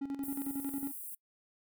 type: tone with tremolo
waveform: triangle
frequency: 276.9 Hz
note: C#4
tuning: 2 cents flat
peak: -31 dBFS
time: 0.01-0.92 s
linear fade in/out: 10 ms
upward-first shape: square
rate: 11 Hz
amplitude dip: 65%
type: high-pass noise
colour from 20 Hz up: white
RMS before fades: -44 dBFS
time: 0.23-1.15 s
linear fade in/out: 5 ms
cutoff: 8900 Hz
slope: 48 dB/octave
effects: noise-tail reverb RT60 0.1 s tail -24 dB re dry